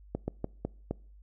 slowing click train, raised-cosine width 2 ms, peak -18 dBFS, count 5, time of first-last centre 0.15-0.91 s, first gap 130 ms, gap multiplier 1.26, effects noise-tail reverb RT60 0.5 s tail -25 dB re dry + added 50 Hz sine -51 dBFS peak until 1.22 s

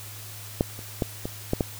clicks, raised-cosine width 2 ms, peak -7 / -27 / -10 / -16 / -9 / -9 dBFS, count 6, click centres 0.609 / 0.791 / 1.022 / 1.255 / 1.534 / 1.608 s, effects added 104 Hz sine -42 dBFS peak until 1.79 s + white hiss -42 dBFS RMS until 1.79 s

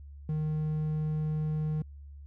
triangle tone, 154.2 Hz, D#3, 15 cents flat, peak -26 dBFS, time 0.29-1.82 s, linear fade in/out 2 ms, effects added 71 Hz sine -44 dBFS peak until 2.26 s

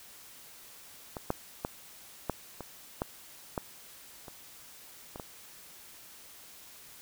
clicks, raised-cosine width 1 ms, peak -23 / -14 / -17 / -15 / -25 / -16 / -17 / -30 / -27 / -25 dBFS, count 10, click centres 1.168 / 1.304 / 1.649 / 2.297 / 2.607 / 3.019 / 3.578 / 4.282 / 5.159 / 5.198 s, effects white hiss -52 dBFS RMS until 7.01 s

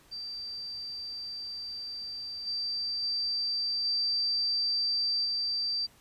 sine tone with level steps, 4674 Hz, D8, 9 cents flat, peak -36 / -30 / -28 / -26 / -28 dBFS, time 0.11-5.87 s, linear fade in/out 20 ms, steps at 2.46 / 3.02 / 3.84 / 5.24 s, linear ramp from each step 20 ms, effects pink hiss -60 dBFS RMS until 6 s + resampled to 32000 Hz

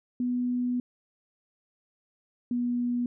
sine tone pair in turn, 246.7 / 242.9 Hz, B3 / B3, -2 / -29 cents, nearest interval unison, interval 27 cents, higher first, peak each -25 dBFS, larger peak neither, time 0.2-0.8 / 2.51-3.06 s, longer first, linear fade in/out 2 ms, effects none

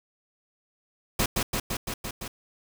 pink noise with echo, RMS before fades -24 dBFS, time 1.19-1.26 s, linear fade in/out 5 ms, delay 170 ms, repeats 6, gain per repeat -2 dB, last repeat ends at 2.28 s, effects none

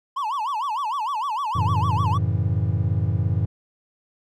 triangle tone with vibrato, 987.8 Hz, B5, in tune, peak -21 dBFS, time 0.16-2.18 s, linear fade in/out 10 ms, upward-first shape sine, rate 6.6 Hz, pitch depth 270 cents each way
triangle chord, F# minor seventh, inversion none, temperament equal, 92.5 / 110 / 138.59 / 164.81 Hz, F#2 / A2 / C#3 / E3, 0 / 0 / 0 / 0 cents, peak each -21 / -21 / -27 / -27 dBFS, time 1.55-3.46 s, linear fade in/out 10 ms
effects none

